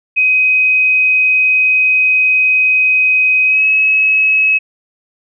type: tone with pitch glide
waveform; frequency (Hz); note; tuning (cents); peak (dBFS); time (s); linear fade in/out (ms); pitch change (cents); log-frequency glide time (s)
sine; 2519 to 2567; D#7 to E7; +21 to -47; -8; 0.16-4.59; 20; +32; 3.45-3.65
effects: none